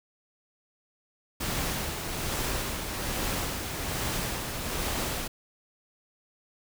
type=noise with tremolo; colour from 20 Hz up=pink; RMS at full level=-30 dBFS; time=1.4-5.28 s; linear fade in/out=10 ms; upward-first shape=sine; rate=1.2 Hz; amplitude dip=40%; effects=none